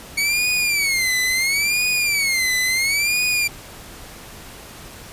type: tone with vibrato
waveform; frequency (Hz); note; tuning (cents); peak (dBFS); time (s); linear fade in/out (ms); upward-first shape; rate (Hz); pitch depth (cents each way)
sawtooth; 2228; C#7; +8; -14; 0.17-3.48; 10; sine; 0.73; 180
effects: pink hiss -39 dBFS RMS until 5.12 s + resampled to 32000 Hz